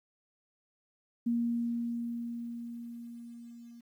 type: tone with level ramp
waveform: sine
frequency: 235.4 Hz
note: A#3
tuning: 17 cents sharp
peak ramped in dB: -26 to -48 dBFS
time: 1.26-3.81 s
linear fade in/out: 10 ms
effects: 11-bit